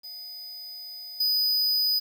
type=tone with level steps; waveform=square; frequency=4978 Hz; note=D#8; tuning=in tune; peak=-38 / -22 dBFS; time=0.03-2 s; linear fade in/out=20 ms; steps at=1.2 s; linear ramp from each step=5 ms; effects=9-bit